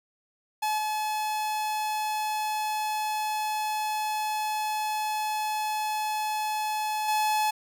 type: tone with level steps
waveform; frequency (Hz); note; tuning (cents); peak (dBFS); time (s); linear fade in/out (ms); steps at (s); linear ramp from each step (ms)
45% pulse; 856; A5; -48; -25 / -27 / -23; 0.62-7.51; 10; 0.78 / 7.08; 5
effects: none